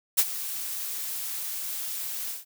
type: noise with ADSR envelope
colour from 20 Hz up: blue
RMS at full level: -18 dBFS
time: 0.17-2.45 s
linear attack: 20 ms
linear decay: 49 ms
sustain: -15 dB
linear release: 150 ms
effects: none